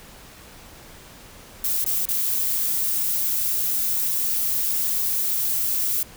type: noise with dropouts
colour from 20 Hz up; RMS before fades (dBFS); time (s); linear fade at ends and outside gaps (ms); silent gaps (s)
violet; -23; 1.64-6.03; 2; 1.843-1.862 / 2.055-2.087
effects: pink hiss -45 dBFS RMS until 6.16 s